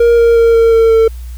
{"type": "tone with pitch steps", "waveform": "triangle", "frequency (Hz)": [469.4, 465.4, 461.3, 457.4, 453.4, 449.5], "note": ["A#4", "A#4", "A#4", "A#4", "A#4", "A4"], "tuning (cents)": [12, -3, -18, -33, -48, 37], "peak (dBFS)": -3, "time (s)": [0, 1.08], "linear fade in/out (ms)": 5, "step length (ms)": 180, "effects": ["added 60 Hz sine -23 dBFS peak until 1.37 s", "white hiss -44 dBFS RMS until 1.37 s"]}